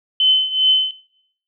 sine tone with tremolo, 3050 Hz, G7, 48 cents flat, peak -9 dBFS, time 0.2-0.91 s, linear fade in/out 2 ms, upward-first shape triangle, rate 2.5 Hz, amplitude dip 80%, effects noise-tail reverb RT60 0.8 s tail -22 dB re dry

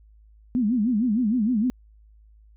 sine tone with vibrato, 229 Hz, A#3, 31 cents flat, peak -19 dBFS, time 0.55-1.7 s, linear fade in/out 0 ms, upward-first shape sine, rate 6.5 Hz, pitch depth 210 cents each way, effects added 53 Hz sine -50 dBFS peak until 2.56 s

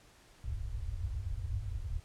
white low-pass noise, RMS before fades -37 dBFS, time 0.44-2 s, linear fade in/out 5 ms, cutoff 110 Hz, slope 96 dB/octave, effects pink hiss -61 dBFS RMS until 2.04 s + low-pass 10000 Hz 12 dB/octave

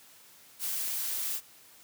blue noise, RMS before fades -33 dBFS, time 0.59-1.41 s, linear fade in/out 50 ms, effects white hiss -56 dBFS RMS until 1.83 s + high-pass 80 Hz 12 dB/octave

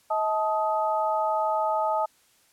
sine tone cluster, 636 / 869 / 1255 Hz, D#5 / A5 / D#6, +38 / -22 / +15 cents, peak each -27 / -25 / -30 dBFS, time 0.1-2.06 s, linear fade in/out 10 ms, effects white hiss -62 dBFS RMS until 2.52 s + low-pass 12000 Hz 12 dB/octave

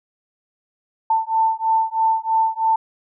sine beating tone pair, 890 / 893.1 Hz, A5 / A5, +20 / +26 cents, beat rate 3.1 Hz, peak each -19 dBFS, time 1.1-2.76 s, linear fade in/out 5 ms, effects none

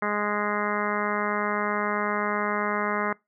harmonic tone, 207.7 Hz, G#3, in tune, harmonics 1 / 2 / 3 / 4 / 5 / 6 / 7 / 8 / 9 / 10, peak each -32 / -32 / -33 / -35 / -32 / -31 / -35 / -36 / -36 / -37 dBFS, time 0.02-3.13 s, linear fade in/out 5 ms, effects noise-tail reverb RT60 0.2 s tail -23 dB re dry

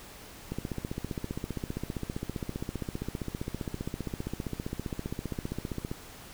click train, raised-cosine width 3 ms, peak -20 dBFS, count 83, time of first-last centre 0.52-5.915 s, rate 15.2 Hz, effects pink hiss -48 dBFS RMS until 6.33 s

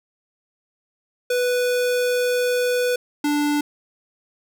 square tone pair in turn, 493.9 / 293.4 Hz, B4 / D4, 0 / -2 cents, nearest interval major sixth, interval 902 cents, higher first, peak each -19 dBFS, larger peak neither, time 1.3-2.96 / 3.24-3.61 s, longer first, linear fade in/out 5 ms, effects none

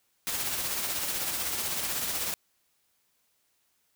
white noise with tremolo, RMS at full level -30 dBFS, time 0.27-2.34 s, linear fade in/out 0 ms, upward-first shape sine, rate 16 Hz, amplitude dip 35%, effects white hiss -72 dBFS RMS until 3.95 s

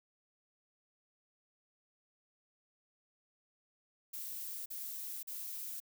violet noise bursts, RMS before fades -43 dBFS, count 3, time 4.13-5.802 s, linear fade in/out 10 ms, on 530 ms, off 41 ms, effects none

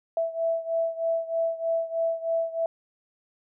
sine beating tone pair, 659.3 / 662.5 Hz, E5 / E5, 0 / +9 cents, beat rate 3.2 Hz, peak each -26 / -29 dBFS, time 0.17-2.66 s, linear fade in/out 2 ms, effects none

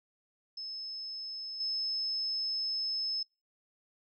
sine tone with level steps, 5210 Hz, E8, 21 cents flat, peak -38 / -31 dBFS, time 0.57-3.23 s, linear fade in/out 5 ms, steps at 1.6 s, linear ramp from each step 5 ms, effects noise-tail reverb RT60 0.3 s tail -26 dB re dry

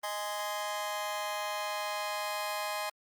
sawtooth chord, Ab major, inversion second, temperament just, 623 / 830.6 / 1038.3 Hz, Eb5 / Ab5 / C6, +2 / 0 / -14 cents, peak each -34 dBFS, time 0.03-2.9 s, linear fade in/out 10 ms, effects Opus 32 kbps

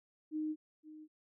sine tone with echo, 308.8 Hz, D#4, 13 cents flat, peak -34 dBFS, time 0.31-0.56 s, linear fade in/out 50 ms, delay 520 ms, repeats 1, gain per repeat -15 dB, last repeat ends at 1.08 s, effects none

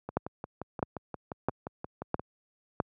two click trains, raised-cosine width 1 ms, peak -12 / -22 dBFS, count 5 / 13, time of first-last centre 0.17-2.802 / 0.09-2.195 s, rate 1.52 / 5.7 Hz, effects high-pass 80 Hz 12 dB/octave

